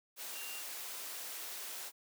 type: tone in noise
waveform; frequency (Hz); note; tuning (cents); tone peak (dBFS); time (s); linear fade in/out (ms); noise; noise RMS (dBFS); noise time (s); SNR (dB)
sine; 2775; F7; -12; -47; 0.32-0.63; 50; white; -44; 0.16-1.92; -6
effects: high-pass 400 Hz 12 dB/octave